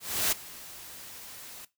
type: noise with ADSR envelope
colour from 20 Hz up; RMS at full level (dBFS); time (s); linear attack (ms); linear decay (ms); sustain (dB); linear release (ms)
white; -25; 0-1.65; 320; 11; -20; 4
effects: noise-tail reverb RT60 0.2 s tail -17 dB re dry